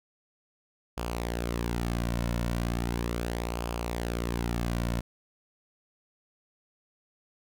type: tone with flanger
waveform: sawtooth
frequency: 58.6 Hz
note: A#1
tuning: 10 cents sharp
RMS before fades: -31 dBFS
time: 0.97-5.01 s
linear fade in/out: 10 ms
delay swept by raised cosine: 0.51 to 2.51 ms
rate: 0.37 Hz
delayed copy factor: -0.5
effects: none